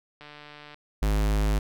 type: click train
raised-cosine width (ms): 0.3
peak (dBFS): -29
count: 80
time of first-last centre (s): 0.21-0.744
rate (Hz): 148
type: tone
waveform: square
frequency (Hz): 51.91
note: G#1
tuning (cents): 0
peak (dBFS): -22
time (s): 1.02-1.59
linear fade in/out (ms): 5
effects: none